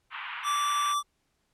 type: band-pass noise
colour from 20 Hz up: pink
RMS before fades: -38 dBFS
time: 0.1-0.95 s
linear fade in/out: 50 ms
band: 940 to 3100 Hz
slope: 48 dB/octave
type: tone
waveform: square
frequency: 1165 Hz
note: D6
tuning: 14 cents flat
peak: -26 dBFS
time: 0.43-1.03 s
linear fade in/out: 50 ms
effects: pink hiss -74 dBFS RMS until 1.53 s + low-pass 11000 Hz 12 dB/octave